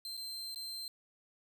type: tone with dropouts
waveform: 40% pulse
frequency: 4129 Hz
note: C8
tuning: 24 cents flat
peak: -39 dBFS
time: 0.05-0.88 s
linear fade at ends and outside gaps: 1 ms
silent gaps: 0.169-0.175 / 0.546-0.559 s
effects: none